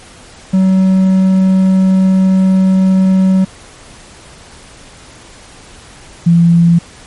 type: tone pair in turn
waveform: triangle / sine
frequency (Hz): 188.9 / 169.8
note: F#3 / F3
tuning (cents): +36 / -48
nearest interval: major second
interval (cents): 184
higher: first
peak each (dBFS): -4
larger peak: neither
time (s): 0.53-3.45 / 6.26-6.79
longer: first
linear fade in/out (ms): 10
effects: pink hiss -37 dBFS RMS until 7.06 s + MP3 48 kbps